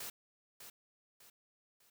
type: noise with echo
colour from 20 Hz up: white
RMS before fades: -44 dBFS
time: 0-0.1 s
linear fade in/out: 5 ms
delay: 600 ms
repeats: 3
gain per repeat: -8 dB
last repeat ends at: 1.9 s
effects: none